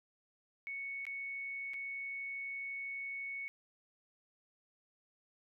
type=tone with dropouts; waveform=sine; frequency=2217 Hz; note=C#7; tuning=in tune; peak=-39 dBFS; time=0.67-3.48 s; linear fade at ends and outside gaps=0 ms; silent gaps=1.053-1.067 / 1.735-1.741 s; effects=none